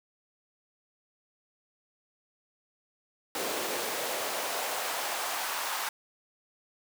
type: noise with high-pass filter sweep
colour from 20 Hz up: pink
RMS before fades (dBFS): -33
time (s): 3.35-5.89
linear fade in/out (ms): 2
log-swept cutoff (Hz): 390 to 980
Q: 1.6
effects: none